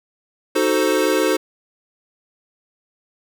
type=chord; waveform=square; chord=D# diminished seventh; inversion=none; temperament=equal with one note detuned; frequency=311.1 / 372.6 / 440 / 523.3 Hz; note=D#4 / F#4 / A4 / C5; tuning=0 / +12 / 0 / 0 cents; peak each=-22 dBFS; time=0.55-1.37 s; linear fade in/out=10 ms; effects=none